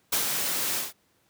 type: noise with ADSR envelope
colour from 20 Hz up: white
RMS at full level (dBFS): -24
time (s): 0.12-0.93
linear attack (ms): 9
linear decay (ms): 110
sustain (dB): -4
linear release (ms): 160
effects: pink hiss -67 dBFS RMS until 1.29 s + high-pass 100 Hz 12 dB/octave